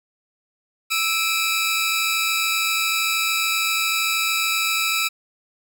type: tone cluster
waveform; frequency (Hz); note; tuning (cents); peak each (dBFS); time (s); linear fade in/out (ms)
sawtooth; 1317 / 2368 / 2561 / 3903; E6 / D7 / D#7 / B7; -2 / +14 / +49 / -21; -22; 0.9-5.09; 20
effects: none